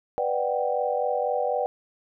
sine chord, G major seventh, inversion first, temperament equal with one note detuned, 493.9 / 591.1 / 740 / 784 Hz, B4 / D5 / F#5 / G5, 0 / +11 / 0 / 0 cents, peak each -27 / -28 / -30 / -29 dBFS, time 0.18-1.66 s, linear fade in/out 0 ms, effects none

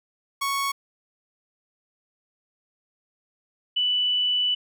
sawtooth / sine tone pair in turn, 1108.7 / 2974 Hz, C#6 / F#7, 0 / +8 cents, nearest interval octave + perfect fourth, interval 1708 cents, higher second, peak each -20 dBFS, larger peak neither, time 0.41-0.72 / 3.76-4.55 s, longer second, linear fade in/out 10 ms, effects none

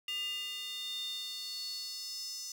square tone with high-pass filter sweep, 401.9 Hz, G4, 43 cents sharp, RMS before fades -40 dBFS, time 0.08-2.52 s, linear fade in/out 2 ms, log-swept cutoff 2700 to 5700 Hz, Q 7.3, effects none

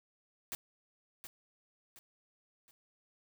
white noise with echo, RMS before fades -40 dBFS, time 0.52-0.55 s, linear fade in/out 0 ms, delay 720 ms, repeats 3, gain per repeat -8 dB, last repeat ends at 2.71 s, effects none

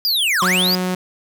square linear two-way sweep, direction down then up, 4978 to 998 to 4978 Hz, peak -16 dBFS, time 0.05-0.75 s, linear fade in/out 0 ms, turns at 0.43 s
sawtooth tone, 183 Hz, F#3, 19 cents flat, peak -15 dBFS, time 0.42-0.95 s, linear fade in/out 5 ms
effects none

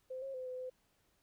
sine tone with pitch steps, 516 / 540 / 512 / 507 / 510 Hz, C5 / C#5 / C5 / B4 / C5, -24 / -45 / -38 / +45 / -44 cents, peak -40 dBFS, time 0.1-0.7 s, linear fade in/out 10 ms, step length 120 ms, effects pink hiss -75 dBFS RMS until 1.22 s

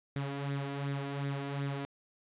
sawtooth tone with flanger, 140 Hz, C#3, 18 cents sharp, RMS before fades -36 dBFS, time 0.16-1.85 s, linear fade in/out 0 ms, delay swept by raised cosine 0.51 to 3.01 ms, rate 2.7 Hz, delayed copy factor +0.55, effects resampled to 8000 Hz + 11-bit

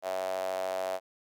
sawtooth tone with high-pass filter, 93.7 Hz, F#2, 22 cents sharp, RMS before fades -33 dBFS, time 0.02-1 s, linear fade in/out 50 ms, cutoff 640 Hz, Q 7.6, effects none

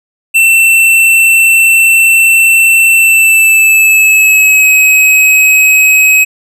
square tone with pitch glide, 2685 to 2550 Hz, E7 to D#7, +31 to +42 cents, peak -4 dBFS, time 0.34-6.25 s, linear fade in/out 20 ms, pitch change -89 cents, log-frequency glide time 2.94-4.66 s, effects none

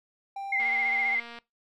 triangle tone, 789 Hz, G5, 11 cents sharp, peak -31 dBFS, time 0.36-1.15 s, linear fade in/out 5 ms
sine tone with vibrato, 2100 Hz, C7, 6 cents sharp, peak -24 dBFS, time 0.52-1.2 s, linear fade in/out 5 ms, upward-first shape sine, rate 15 Hz, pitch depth 48 cents each way
click train, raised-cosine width 0.3 ms, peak -28 dBFS, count 186, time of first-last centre 0.6-1.387 s, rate 235 Hz
effects noise-tail reverb RT60 0.2 s tail -22 dB re dry

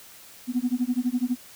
sine tone with tremolo, 247.9 Hz, B3, 7 cents sharp, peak -18 dBFS, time 0.47-1.37 s, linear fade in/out 50 ms, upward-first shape sine, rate 12 Hz, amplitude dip 100%, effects tanh soft clip ceiling -15 dBFS + white hiss -48 dBFS RMS until 1.55 s

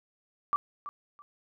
sine tone with echo, 1165 Hz, D6, 14 cents flat, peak -23 dBFS, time 0.53-0.56 s, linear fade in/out 0 ms, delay 330 ms, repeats 2, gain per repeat -13 dB, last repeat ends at 1.22 s, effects none

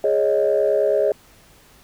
sine chord, Ab suspended fourth, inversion none, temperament just, 415.3 / 553.7 / 623 Hz, Ab4 / Db5 / Eb5, 0 / -2 / +2 cents, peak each -19 dBFS, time 0.04-1.12 s, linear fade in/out 2 ms, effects tanh soft clip ceiling -8 dBFS + pink hiss -51 dBFS RMS until 1.83 s

